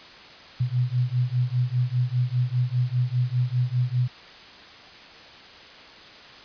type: beating tone pair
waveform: sine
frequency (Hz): 122 / 127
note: B2 / B2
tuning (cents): -21 / +49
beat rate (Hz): 5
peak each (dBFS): -24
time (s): 0.6-4.08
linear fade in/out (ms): 10
effects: white hiss -45 dBFS RMS until 6.44 s + resampled to 11025 Hz